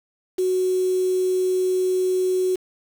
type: tone with quantisation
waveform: sine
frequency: 370 Hz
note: F#4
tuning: in tune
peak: -18 dBFS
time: 0.38-2.56 s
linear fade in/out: 10 ms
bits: 6
effects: none